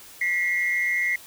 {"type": "tone pair together", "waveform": "sine", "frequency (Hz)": [1952.2, 2132], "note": ["B6", "C7"], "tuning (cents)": [-21, 32], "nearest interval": "major second", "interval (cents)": 153, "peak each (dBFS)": -23, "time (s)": [0.21, 1.16], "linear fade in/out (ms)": 5, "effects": ["tanh soft clip ceiling -15 dBFS", "white hiss -46 dBFS RMS until 1.26 s"]}